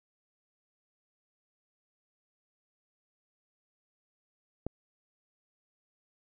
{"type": "click", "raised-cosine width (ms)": 2, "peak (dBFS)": -20, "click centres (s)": 4.666, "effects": []}